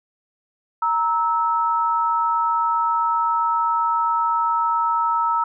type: tone pair together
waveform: sine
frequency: 932.3 / 1304.8 Hz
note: A#5 / E6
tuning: 0 / -18 cents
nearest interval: tritone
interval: 582 cents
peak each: -20 dBFS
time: 0.82-5.44 s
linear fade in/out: 5 ms
effects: none